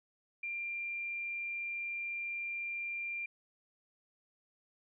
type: tone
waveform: sine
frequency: 2382 Hz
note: D7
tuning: 24 cents sharp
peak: -36 dBFS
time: 0.43-3.26 s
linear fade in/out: 5 ms
effects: none